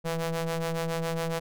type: ring-modulated tone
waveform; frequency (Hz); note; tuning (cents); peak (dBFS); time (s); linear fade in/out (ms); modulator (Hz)
sawtooth; 165.8; E3; +10; -21; 0.04-1.4; 20; 328
effects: none